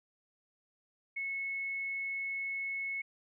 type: tone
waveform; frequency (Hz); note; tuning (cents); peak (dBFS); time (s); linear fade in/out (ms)
sine; 2194; C#7; -18; -34; 1.16-3.02; 10
effects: none